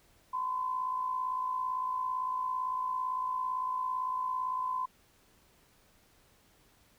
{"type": "tone with amplitude modulation", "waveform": "sine", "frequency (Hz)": 1020, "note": "C6", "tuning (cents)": -44, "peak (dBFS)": -28, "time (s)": [0.33, 4.86], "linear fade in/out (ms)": 10, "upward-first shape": "sine", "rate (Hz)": 57.8, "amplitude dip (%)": 55, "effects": ["pink hiss -65 dBFS RMS until 6.98 s"]}